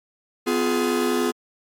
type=chord; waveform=45% pulse; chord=F diminished; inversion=second; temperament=just; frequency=251.4 / 349.2 / 419.1 Hz; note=Cb4 / F4 / Ab4; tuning=+31 / 0 / +16 cents; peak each=-24 dBFS; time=0.46-1.32 s; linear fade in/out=20 ms; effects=MP3 64 kbps